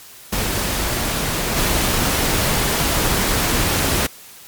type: noise with level steps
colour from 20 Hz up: pink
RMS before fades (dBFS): -21 / -18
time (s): 0.32-4.07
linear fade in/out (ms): 10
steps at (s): 1.56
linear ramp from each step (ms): 20
effects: white hiss -41 dBFS RMS until 4.47 s + MP3 96 kbps